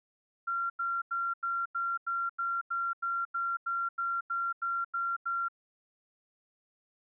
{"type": "tone bursts", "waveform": "sine", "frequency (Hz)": 1375, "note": "F6", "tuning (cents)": -27, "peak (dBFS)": -29, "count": 16, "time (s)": [0.47, 5.485], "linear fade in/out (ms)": 10, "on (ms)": 230, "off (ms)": 89, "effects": []}